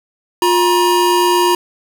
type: tone pair together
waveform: square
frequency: 354.5 / 954.9 Hz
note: F4 / A#5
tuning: +26 / +41 cents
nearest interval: octave + perfect fourth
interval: 1715 cents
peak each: -14 dBFS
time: 0.42-1.55 s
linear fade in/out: 2 ms
effects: none